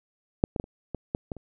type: clicks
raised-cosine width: 2 ms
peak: -6 / -17 / -14 / -30 / -18 / -13 / -18 / -29 dBFS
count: 8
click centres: 0.439 / 0.562 / 0.599 / 0.641 / 0.947 / 1.149 / 1.318 / 1.367 s
effects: none